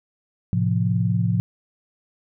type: chord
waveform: sine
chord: F major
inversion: first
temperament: equal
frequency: 110 / 130.81 / 174.61 Hz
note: A2 / C3 / F3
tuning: 0 / 0 / 0 cents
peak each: -21 / -25 / -22 dBFS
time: 0.53-1.4 s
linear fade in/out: 0 ms
effects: none